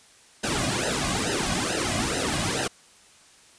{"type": "noise with flanger", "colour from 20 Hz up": "pink", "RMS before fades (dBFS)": -26, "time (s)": [0.43, 2.68], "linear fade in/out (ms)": 10, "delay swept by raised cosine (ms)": [0.87, 2.27], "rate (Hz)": 2.3, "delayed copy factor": -1, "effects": ["white hiss -54 dBFS RMS until 3.58 s", "resampled to 22050 Hz"]}